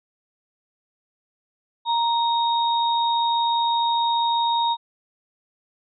sine tone pair together, 933 / 3732 Hz, A#5 / A#7, +1 / +1 cents, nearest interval 2 octaves, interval 2400 cents, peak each -19 / -26 dBFS, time 1.85-4.77 s, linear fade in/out 50 ms, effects none

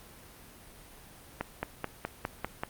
accelerating click train, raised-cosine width 0.5 ms, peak -16 dBFS, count 7, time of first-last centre 1.41-2.635 s, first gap 220 ms, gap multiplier 0.97, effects pink hiss -52 dBFS RMS until 2.69 s + Opus 32 kbps

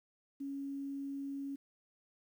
sine tone with quantisation, 277.2 Hz, C#4, in tune, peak -38 dBFS, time 0.4-1.56 s, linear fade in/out 10 ms, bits 11, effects none

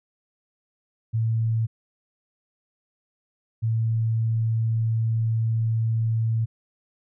sine tone pair in turn, 112.8 / 112.8 Hz, A2 / A2, +44 / +44 cents, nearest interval unison, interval 0 cents, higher neither, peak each -20 dBFS, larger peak neither, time 1.13-1.67 / 3.62-6.46 s, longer second, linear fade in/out 20 ms, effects none

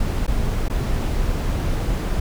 brown noise with dropouts, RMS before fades -21 dBFS, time 0-2.2 s, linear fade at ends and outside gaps 5 ms, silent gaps 0.267-0.277 / 0.684-0.698 s, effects none

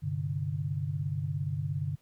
sine chord, G suspended fourth, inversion none, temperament equal with one note detuned, 98 / 129.68 / 146.83 Hz, G2 / C3 / D3, 0 / -15 / 0 cents, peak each -35 / -36 / -32 dBFS, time 0.02-1.96 s, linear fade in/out 20 ms, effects pink hiss -69 dBFS RMS until 2.01 s

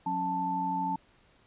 sine tone cluster, 181.3 / 273.9 / 882 Hz, F#3 / C#4 / A5, -35 / -21 / +4 cents, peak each -36 / -37 / -29 dBFS, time 0.06-0.96 s, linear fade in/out 5 ms, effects pink hiss -63 dBFS RMS until 1.46 s + resampled to 8000 Hz

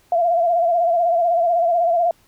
sine tone with vibrato, 686 Hz, F5, 31 cents flat, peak -14 dBFS, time 0.12-2.11 s, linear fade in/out 2 ms, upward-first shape sine, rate 16 Hz, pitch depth 67 cents each way, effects pink hiss -57 dBFS RMS until 2.27 s

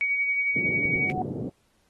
sine tone with tremolo, 2254 Hz, C#7, 28 cents sharp, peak -21 dBFS, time 0.01-1.1 s, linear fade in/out 0 ms, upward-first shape sine, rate 11 Hz, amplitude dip 35%
pink band-pass noise, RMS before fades -32 dBFS, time 0.55-1.5 s, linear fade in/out 10 ms, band 120 to 450 Hz, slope 24 dB/octave
clicks, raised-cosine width 3 ms, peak -24 dBFS, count 3, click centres 0.855 / 0.96 / 1.179 s
sine tone with exponential growth, 740 Hz, F#5, in tune, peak -23 dBFS, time 0.86-1.22 s, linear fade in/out 2 ms, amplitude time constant 78 ms
effects pink hiss -68 dBFS RMS until 1.89 s + AAC 32 kbps

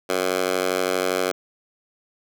10% pulse tone with high-pass filter, 92.5 Hz, F#2, in tune, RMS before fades -23 dBFS, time 0.09-1.32 s, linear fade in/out 10 ms, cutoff 470 Hz, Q 1.1, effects none

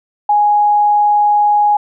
sine tone, 830.6 Hz, G#5, in tune, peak -8 dBFS, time 0.29-1.77 s, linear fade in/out 5 ms, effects none

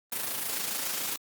white noise with amplitude modulation, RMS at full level -30 dBFS, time 0.12-1.16 s, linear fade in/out 2 ms, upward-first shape sine, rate 27.1 Hz, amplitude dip 50%, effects high-pass 150 Hz 12 dB/octave + Opus 32 kbps

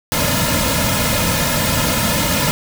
pink noise with comb filter, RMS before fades -17 dBFS, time 0.12-2.51 s, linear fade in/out 0 ms, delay 2.6 ms, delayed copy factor -0.95, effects none

